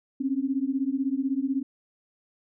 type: beating tone pair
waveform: sine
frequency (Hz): 261.8 / 277.8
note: C4 / C#4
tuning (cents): +1 / +4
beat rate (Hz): 16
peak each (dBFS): -27 / -27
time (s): 0.2-1.63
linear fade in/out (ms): 10
effects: none